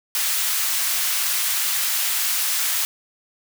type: high-pass noise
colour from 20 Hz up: white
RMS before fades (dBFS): -22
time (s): 0.15-2.85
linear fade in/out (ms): 0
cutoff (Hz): 1200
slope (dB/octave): 12
effects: none